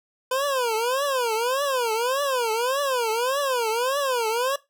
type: tone with vibrato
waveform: 25% pulse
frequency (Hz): 501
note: B4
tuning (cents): +25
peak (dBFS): -18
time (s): 0.31-4.56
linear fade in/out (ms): 5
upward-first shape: triangle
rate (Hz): 1.7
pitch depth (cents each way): 260
effects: noise-tail reverb RT60 0.2 s tail -18 dB re dry